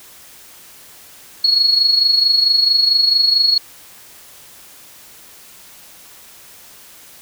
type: tone with amplitude modulation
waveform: sine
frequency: 4335 Hz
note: C#8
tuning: 39 cents flat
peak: -8 dBFS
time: 1.44-3.58 s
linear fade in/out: 5 ms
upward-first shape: sine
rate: 24.5 Hz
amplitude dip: 60%
effects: white hiss -42 dBFS RMS until 7.21 s